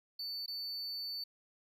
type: tone with dropouts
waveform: triangle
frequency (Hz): 4500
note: C#8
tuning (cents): +25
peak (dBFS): -37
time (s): 0.19-1.24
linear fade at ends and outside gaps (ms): 5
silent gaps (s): 0.462-0.479
effects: none